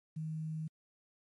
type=tone with quantisation; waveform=sine; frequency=157.5 Hz; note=D#3; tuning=21 cents sharp; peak=-36 dBFS; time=0.16-0.68 s; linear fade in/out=10 ms; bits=11; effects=MP3 48 kbps